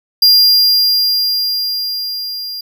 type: tone with level ramp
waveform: square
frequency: 4800 Hz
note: D8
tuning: 37 cents sharp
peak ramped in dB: -5 to -23 dBFS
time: 0.22-2.61 s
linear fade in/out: 5 ms
effects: none